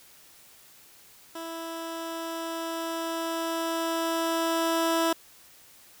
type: tone with level ramp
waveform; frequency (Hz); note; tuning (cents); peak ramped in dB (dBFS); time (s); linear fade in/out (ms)
15% pulse; 329.6; E4; 0; -29 to -16; 1.35-5.13; 5
effects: white hiss -54 dBFS RMS until 6 s